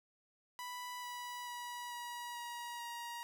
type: tone with pitch steps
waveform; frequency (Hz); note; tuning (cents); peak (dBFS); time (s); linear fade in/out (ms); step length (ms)
sawtooth; 987.8 / 979.3 / 970.8 / 962.5 / 954.2 / 945.9; B5 / B5 / B5 / B5 / A#5 / A#5; 0 / -15 / -30 / -45 / +40 / +25; -39; 0.59-3.23; 0; 440
effects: none